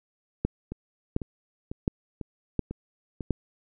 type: two click trains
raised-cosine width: 3 ms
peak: -11 / -21 dBFS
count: 5 / 6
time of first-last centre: 0.45-3.307 / 0.72-3.208 s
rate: 1.4 / 2.01 Hz
effects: none